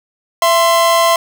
45% pulse tone pair together, 670 / 1046.5 Hz, E5 / C6, +28 / 0 cents, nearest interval minor sixth, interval 772 cents, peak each -12 dBFS, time 0.42-1.16 s, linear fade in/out 2 ms, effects none

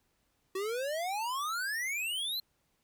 square exponential sweep, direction up, 371.1 to 4186 Hz, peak -33 dBFS, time 0.55-2.4 s, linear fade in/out 5 ms, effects pink hiss -75 dBFS RMS until 2.83 s

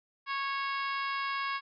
harmonic tone, 551 Hz, C#5, 11 cents flat, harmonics 2 / 3 / 4 / 5 / 6 / 7 / 8 / 9, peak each -33 / -38 / -39 / -43 / -46 / -49 / -50 / -47 dBFS, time 0.26-1.61 s, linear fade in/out 50 ms, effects none

